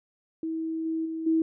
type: tone with level steps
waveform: sine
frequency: 322.9 Hz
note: E4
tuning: 36 cents flat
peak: -28 / -26 / -30 / -20 dBFS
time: 0.43-1.42 s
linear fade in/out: 2 ms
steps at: 0.85 / 1.05 / 1.26 s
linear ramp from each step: 10 ms
effects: none